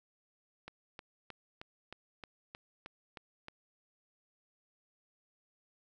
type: click train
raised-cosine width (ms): 0.3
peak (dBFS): -29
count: 10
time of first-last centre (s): 0.68-3.484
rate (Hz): 3.21
effects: none